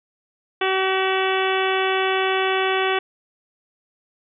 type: harmonic tone with a mistuned harmonic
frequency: 380.3 Hz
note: F#4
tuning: 48 cents sharp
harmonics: 1 / 2 / 3 / 4 / 5 / 6 / 7 / 8 / 9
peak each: -22 / -25 / -27 / -28 / -29 / -30 / -30 / -31 / -32 dBFS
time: 0.61-2.99 s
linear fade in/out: 5 ms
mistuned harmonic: 8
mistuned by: -36 cents
effects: none